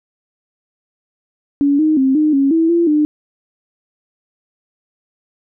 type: tone with pitch steps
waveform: sine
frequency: 283.5 / 310.6 / 265.5 / 305.7 / 275.1 / 326.4 / 340.4 / 301 Hz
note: C#4 / D#4 / C4 / D#4 / C#4 / E4 / F4 / D4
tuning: +39 / -3 / +25 / -30 / -13 / -17 / -44 / +43 cents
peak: -10 dBFS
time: 1.61-3.05 s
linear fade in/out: 0 ms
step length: 180 ms
effects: none